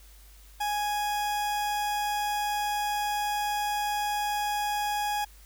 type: tone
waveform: 40% pulse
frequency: 830.6 Hz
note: G#5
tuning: in tune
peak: -26 dBFS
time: 0.6-5.25 s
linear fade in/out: 10 ms
effects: added 50 Hz sine -50 dBFS peak until 5.45 s + white hiss -57 dBFS RMS until 5.45 s